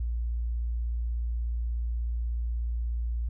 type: tone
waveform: sine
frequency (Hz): 58.27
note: A#1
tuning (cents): 0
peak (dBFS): -27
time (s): 0-3.29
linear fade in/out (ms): 5
effects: none